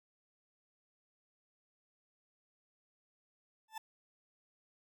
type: tone with exponential growth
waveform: 40% pulse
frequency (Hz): 880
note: A5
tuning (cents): 0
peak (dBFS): -37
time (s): 3.68-3.78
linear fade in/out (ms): 5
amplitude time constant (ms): 21
effects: none